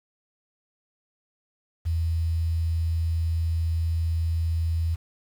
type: tone with quantisation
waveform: sine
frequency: 82.41 Hz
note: E2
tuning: in tune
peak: -22 dBFS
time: 1.85-4.96 s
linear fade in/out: 20 ms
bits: 8
effects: none